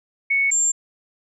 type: tone pair in turn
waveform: sine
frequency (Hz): 2215 / 7356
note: C#7 / A#8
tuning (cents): -2 / -24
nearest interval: octave + major sixth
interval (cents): 2078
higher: second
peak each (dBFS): -16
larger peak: neither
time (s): 0.3-0.51 / 0.51-0.72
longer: neither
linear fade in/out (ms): 10
effects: none